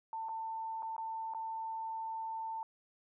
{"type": "tone with dropouts", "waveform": "sine", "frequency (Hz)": 894, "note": "A5", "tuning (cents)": 27, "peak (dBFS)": -37, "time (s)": [0.13, 2.63], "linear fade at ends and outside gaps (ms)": 1, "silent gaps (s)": [[0.286, 0.291], [0.823, 0.829], [0.965, 0.98], [1.337, 1.347]], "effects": []}